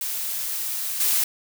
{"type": "noise with level steps", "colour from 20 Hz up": "blue", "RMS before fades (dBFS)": [-28, -21], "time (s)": [0.01, 1.24], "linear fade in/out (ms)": 2, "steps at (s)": 1, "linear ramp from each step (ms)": 5, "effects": []}